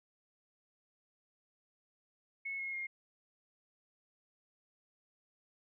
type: tone with pitch steps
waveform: sine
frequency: 2193 / 2163 / 2133 Hz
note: C#7 / C#7 / C7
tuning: -19 / -43 / +33 cents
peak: -37 dBFS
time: 2.45-2.87 s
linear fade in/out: 10 ms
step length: 140 ms
effects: none